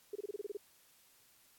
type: tone bursts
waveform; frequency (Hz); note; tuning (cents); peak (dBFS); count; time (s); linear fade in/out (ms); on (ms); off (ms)
sine; 410; G#4; -22; -37; 9; 0.13-0.571; 5; 25; 27
effects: white hiss -66 dBFS RMS until 1.58 s + AAC 64 kbps